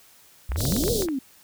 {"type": "exponential two-way sweep", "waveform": "sine", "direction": "up then down", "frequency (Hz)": [53, 493.9, 251.6], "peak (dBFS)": -24, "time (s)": [0.49, 1.19], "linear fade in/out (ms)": 5, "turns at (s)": 0.91}
{"type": "clicks", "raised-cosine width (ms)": 0.5, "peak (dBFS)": -18, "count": 10, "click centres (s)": [0.519, 0.56, 0.606, 0.653, 0.723, 0.765, 0.838, 0.88, 1.022, 1.086]}
{"type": "band-stop noise", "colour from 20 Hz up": "pink", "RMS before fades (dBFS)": -26, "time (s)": [0.56, 1.07], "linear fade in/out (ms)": 50, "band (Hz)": [630, 3600], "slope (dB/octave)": 48}
{"effects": ["white hiss -54 dBFS RMS until 1.43 s"]}